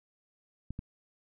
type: clicks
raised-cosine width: 5 ms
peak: -25 dBFS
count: 2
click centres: 0.706 / 0.791 s
effects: none